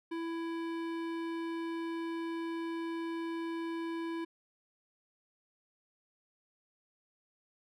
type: tone with hard clipping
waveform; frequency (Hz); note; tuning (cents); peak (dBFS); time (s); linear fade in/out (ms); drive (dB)
sine; 331.9; E4; +12; -37; 0.11-4.25; 10; 16
effects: none